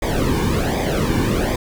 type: noise with flanger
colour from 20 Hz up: brown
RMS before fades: -19 dBFS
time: 0.02-1.56 s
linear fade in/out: 5 ms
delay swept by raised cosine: 0.7 to 1.56 ms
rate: 1.3 Hz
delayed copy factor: -0.8
effects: none